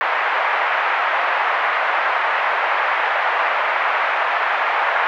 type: band-pass noise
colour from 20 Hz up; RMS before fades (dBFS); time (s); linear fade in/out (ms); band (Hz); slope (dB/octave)
pink; -19; 0.01-5.07; 0; 710 to 2200; 24
effects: none